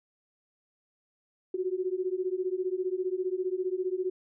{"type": "beating tone pair", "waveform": "sine", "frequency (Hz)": [362.3, 377.3], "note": ["F#4", "F#4"], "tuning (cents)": [-36, 34], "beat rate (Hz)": 15, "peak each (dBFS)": -31, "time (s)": [1.54, 4.1], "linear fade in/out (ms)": 5, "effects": []}